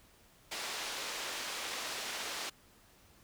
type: band-pass noise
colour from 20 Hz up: white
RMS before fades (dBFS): -40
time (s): 0.51-2.5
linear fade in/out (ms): 10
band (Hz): 320 to 5100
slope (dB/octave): 12
effects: pink hiss -63 dBFS RMS until 3.23 s